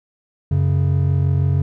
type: tone pair together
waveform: triangle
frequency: 92.5 / 138.59 Hz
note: F#2 / C#3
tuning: 0 / 0 cents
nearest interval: perfect fifth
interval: 700 cents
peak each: -15 dBFS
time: 0.51-1.62 s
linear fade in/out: 5 ms
effects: none